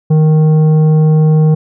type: tone with tanh clipping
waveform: triangle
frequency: 155.56 Hz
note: D#3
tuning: in tune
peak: -7 dBFS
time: 0.1-1.55 s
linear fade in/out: 10 ms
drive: 13 dB
effects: none